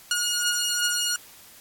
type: beating tone pair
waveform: 10% pulse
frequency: 1435 / 1437.7 Hz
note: F6 / F6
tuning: +47 / +50 cents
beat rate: 2.7 Hz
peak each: -19 / -16 dBFS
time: 0.11-1.16 s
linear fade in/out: 2 ms
effects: white hiss -49 dBFS RMS until 1.6 s + AAC 64 kbps